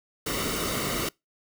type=noise with comb filter; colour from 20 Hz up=pink; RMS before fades=-29 dBFS; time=0.26-1.09 s; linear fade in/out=5 ms; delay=1.2 ms; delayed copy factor=-0.6; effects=noise-tail reverb RT60 0.2 s tail -25 dB re dry